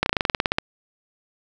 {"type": "slowing click train", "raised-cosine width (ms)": 0.3, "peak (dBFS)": -3, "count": 13, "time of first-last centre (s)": [0.03, 0.585], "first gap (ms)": 31, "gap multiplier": 1.07, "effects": []}